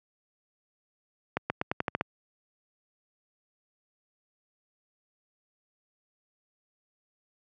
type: accelerating click train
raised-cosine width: 0.5 ms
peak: -12 dBFS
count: 8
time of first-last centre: 1.37-2.011 s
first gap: 130 ms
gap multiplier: 0.88
effects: high-pass 100 Hz 12 dB/octave